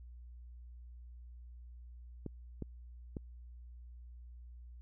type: clicks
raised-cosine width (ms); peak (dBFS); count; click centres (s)
3; -27; 3; 2.263 / 2.623 / 3.168
effects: added 60 Hz sine -49 dBFS peak until 4.81 s